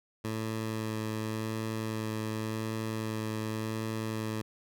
15% pulse tone with vibrato, 110 Hz, A2, in tune, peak -26 dBFS, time 0.24-4.42 s, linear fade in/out 10 ms, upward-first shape sine, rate 0.89 Hz, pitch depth 12 cents each way, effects none

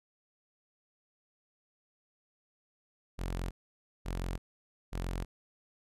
sawtooth tone bursts, 44.4 Hz, F1, 29 cents sharp, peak -30 dBFS, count 3, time 3.18-5.25 s, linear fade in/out 20 ms, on 330 ms, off 540 ms, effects resampled to 32000 Hz

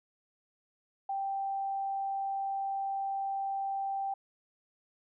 sine tone, 784 Hz, G5, in tune, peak -31 dBFS, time 1.09-4.14 s, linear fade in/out 5 ms, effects none

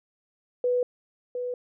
sine tone pair in turn, 493.9 / 493.9 Hz, B4 / B4, 0 / 0 cents, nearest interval unison, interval 0 cents, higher neither, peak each -21 / -28 dBFS, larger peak first, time 0.64-0.83 / 1.35-1.54 s, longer neither, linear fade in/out 2 ms, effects none

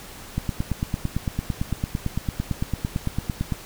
click train, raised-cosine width 5 ms, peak -11 dBFS, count 29, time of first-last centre 0.38-3.523 s, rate 8.91 Hz, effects pink hiss -41 dBFS RMS until 3.65 s

